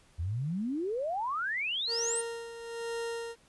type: exponential sweep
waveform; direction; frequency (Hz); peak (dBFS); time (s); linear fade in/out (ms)
sine; up; 77 to 9320; -30; 0.18-2.22; 20
type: tone with tremolo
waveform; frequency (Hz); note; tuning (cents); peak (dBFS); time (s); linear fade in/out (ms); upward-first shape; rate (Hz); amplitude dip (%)
40% pulse; 463.8; A#4; -9; -32; 1.87-3.36; 50; sine; 1.1; 65
effects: pink hiss -63 dBFS RMS until 3.48 s + resampled to 24000 Hz